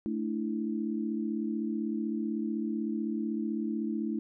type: chord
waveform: sine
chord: A suspended fourth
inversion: none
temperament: equal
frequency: 220 / 293.7 / 329.6 Hz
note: A3 / D4 / E4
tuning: 0 / 0 / 0 cents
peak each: -32 / -36 / -35 dBFS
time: 0.06-4.19 s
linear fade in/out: 0 ms
effects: none